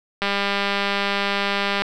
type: click train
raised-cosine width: 0.3 ms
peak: -6 dBFS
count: 321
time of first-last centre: 0.22-1.82 s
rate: 200 Hz
effects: none